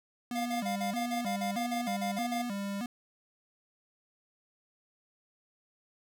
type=tone with vibrato; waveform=square; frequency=220 Hz; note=A3; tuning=in tune; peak=-34 dBFS; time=0.31-2.86 s; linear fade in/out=2 ms; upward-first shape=square; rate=1.6 Hz; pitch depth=170 cents each way
type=tone bursts; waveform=square; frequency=704 Hz; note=F5; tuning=14 cents sharp; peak=-33 dBFS; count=14; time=0.35-2.423 s; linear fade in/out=10 ms; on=110 ms; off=41 ms
effects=none